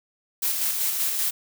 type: noise with tremolo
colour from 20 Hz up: blue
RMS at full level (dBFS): -24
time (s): 0.42-1.31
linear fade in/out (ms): 10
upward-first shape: square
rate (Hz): 5.2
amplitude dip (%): 30
effects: none